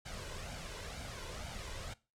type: noise with flanger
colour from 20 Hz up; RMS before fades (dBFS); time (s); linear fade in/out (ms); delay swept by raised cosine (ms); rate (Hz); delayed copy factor
pink; -44; 0.05-1.94; 10; 1.3 to 2.04; 2.1; +0.6
effects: noise-tail reverb RT60 0.3 s tail -20 dB re dry + low-pass 8000 Hz 12 dB/octave